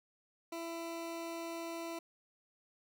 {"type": "tone", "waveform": "20% pulse", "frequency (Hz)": 333.8, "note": "E4", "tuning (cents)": 22, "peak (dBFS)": -35, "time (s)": [0.52, 1.99], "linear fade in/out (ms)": 5, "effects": []}